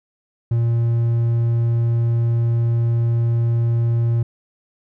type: tone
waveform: triangle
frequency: 116.8 Hz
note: A#2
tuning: 4 cents sharp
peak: -13 dBFS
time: 0.51-4.23 s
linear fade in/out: 5 ms
effects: none